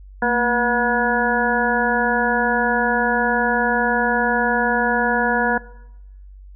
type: harmonic tone with a mistuned harmonic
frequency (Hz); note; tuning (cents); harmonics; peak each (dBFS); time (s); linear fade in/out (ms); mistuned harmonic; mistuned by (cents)
241.7; B3; -37; 1 / 2 / 3 / 4 / 6 / 7; -23 / -23 / -23 / -23 / -23 / -23; 0.22-5.58; 5; 1; -88
effects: noise-tail reverb RT60 0.9 s tail -20 dB re dry + added 48 Hz sine -38 dBFS peak until 6.55 s